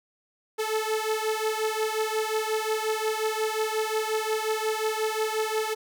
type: beating tone pair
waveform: sawtooth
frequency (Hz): 433.6 / 439.2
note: A4 / A4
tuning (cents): -25 / -3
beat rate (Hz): 5.6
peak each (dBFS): -24 / -25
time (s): 0.58-5.75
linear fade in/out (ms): 20
effects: none